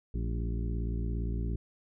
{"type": "harmonic tone with a mistuned harmonic", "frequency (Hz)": 57.4, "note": "A#1", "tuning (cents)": -26, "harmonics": [1, 2, 3, 4, 5, 6, 7], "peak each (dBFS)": [-31, -37, -41, -43, -45, -47, -48], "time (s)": [0.14, 1.56], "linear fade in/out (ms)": 5, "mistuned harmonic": 4, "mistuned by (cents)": -84, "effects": []}